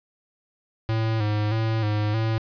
square tone with vibrato, 108.5 Hz, A2, 24 cents flat, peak -22 dBFS, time 0.89-2.38 s, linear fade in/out 0 ms, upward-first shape square, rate 1.6 Hz, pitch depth 50 cents each way, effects resampled to 11025 Hz + 10-bit

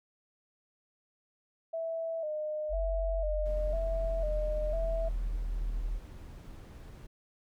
sine tone with vibrato, 633 Hz, D#5, 30 cents sharp, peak -32 dBFS, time 1.73-5.09 s, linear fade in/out 10 ms, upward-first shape square, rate 1 Hz, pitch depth 62 cents each way
sine linear sweep, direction down, 46.63 to 38.89 Hz, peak -30 dBFS, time 2.69-6.01 s, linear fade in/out 50 ms
brown noise, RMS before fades -47 dBFS, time 3.45-7.07 s, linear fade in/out 10 ms
effects none

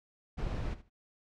brown noise with echo, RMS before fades -35 dBFS, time 0.37-0.75 s, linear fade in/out 20 ms, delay 75 ms, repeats 2, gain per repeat -15 dB, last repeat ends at 0.9 s, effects low-pass 5000 Hz 12 dB/octave

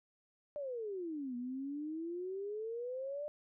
sine exponential two-way sweep, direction down then up, 600 to 239.9 to 600 Hz, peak -38 dBFS, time 0.56-3.28 s, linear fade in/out 0 ms, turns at 1.36 s, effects none

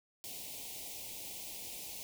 white band-stop noise, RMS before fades -45 dBFS, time 0.24-2.03 s, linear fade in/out 0 ms, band 900 to 2200 Hz, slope 48 dB/octave, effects none

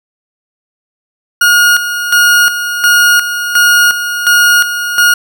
40% pulse tone with tremolo, 1434 Hz, F6, 45 cents sharp, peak -4 dBFS, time 1.41-5.14 s, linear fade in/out 5 ms, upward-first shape square, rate 1.4 Hz, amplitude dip 65%, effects none

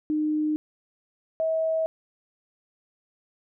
sine tone pair in turn, 305.3 / 643.4 Hz, D#4 / E5, -33 / -42 cents, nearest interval octave + minor second, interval 1291 cents, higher second, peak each -22 dBFS, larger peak neither, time 0.1-0.56 / 1.4-1.86 s, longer neither, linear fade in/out 0 ms, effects none

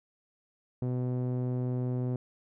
sawtooth tone with low-pass filter, 125.3 Hz, B2, 25 cents sharp, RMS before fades -31 dBFS, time 0.82-2.16 s, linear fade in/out 2 ms, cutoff 450 Hz, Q 0.82, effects none

